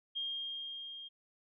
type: tone with level ramp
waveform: sine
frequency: 3221 Hz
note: G7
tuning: 46 cents sharp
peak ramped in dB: -34 to -45 dBFS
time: 0.15-1.09 s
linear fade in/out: 20 ms
effects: none